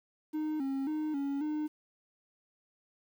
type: tone with pitch steps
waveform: triangle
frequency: 308.3 / 271 / 307.6 / 279.5 / 303.9 Hz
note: D#4 / C#4 / D#4 / C#4 / D#4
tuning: -16 / -39 / -20 / +14 / -41 cents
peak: -29 dBFS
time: 0.33-1.68 s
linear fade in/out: 20 ms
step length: 270 ms
effects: 10-bit